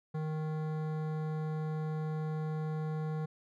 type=tone with hard clipping; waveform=sine; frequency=155.56 Hz; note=D#3; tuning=in tune; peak=-35 dBFS; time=0.14-3.26 s; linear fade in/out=10 ms; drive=15 dB; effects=none